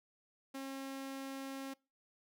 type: tone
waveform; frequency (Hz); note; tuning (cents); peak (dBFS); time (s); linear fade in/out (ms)
sawtooth; 270; C#4; -45; -38; 0.54-1.74; 10
effects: noise-tail reverb RT60 0.3 s tail -25 dB re dry